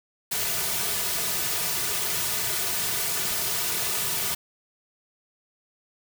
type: noise with comb filter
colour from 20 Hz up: white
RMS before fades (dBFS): -27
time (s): 0.31-4.35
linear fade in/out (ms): 10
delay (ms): 3.7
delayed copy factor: -0.9
effects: none